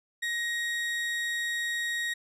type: tone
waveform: 35% pulse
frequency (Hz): 1883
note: A#6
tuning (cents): +17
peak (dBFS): -27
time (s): 0.22-2.14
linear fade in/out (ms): 10
effects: low-pass 10000 Hz 12 dB/octave